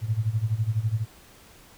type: tone with tremolo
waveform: sine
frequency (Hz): 110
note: A2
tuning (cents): 0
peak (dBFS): -19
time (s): 0.01-1.06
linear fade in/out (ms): 50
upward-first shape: sine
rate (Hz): 12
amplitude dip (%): 85
effects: pink hiss -52 dBFS RMS until 1.77 s